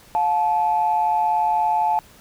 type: tone pair together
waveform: sine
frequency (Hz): 710.6 / 868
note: F5 / A5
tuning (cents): +30 / -24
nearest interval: minor third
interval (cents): 346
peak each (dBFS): -22 / -17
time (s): 0.15-1.99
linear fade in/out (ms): 0
effects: tanh soft clip ceiling -10 dBFS + pink hiss -49 dBFS RMS until 2.2 s